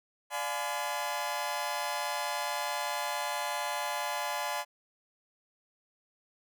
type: chord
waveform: sawtooth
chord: D diminished seventh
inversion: none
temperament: just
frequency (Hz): 587.3 / 704.8 / 845.8 / 1014.9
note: D5 / F5 / Ab5 / Cb6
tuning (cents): 0 / +16 / +31 / +47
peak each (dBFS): -35 / -35 / -32 / -33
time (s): 0.3-4.65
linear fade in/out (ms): 50
effects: none